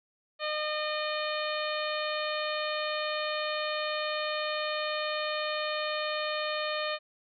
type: harmonic tone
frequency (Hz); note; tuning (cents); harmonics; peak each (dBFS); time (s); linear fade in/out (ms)
609; D#5; -37; 1 / 2 / 3 / 4 / 5 / 6 / 7; -33 / -36 / -38 / -39 / -40 / -41 / -41; 0.39-6.99; 50
effects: none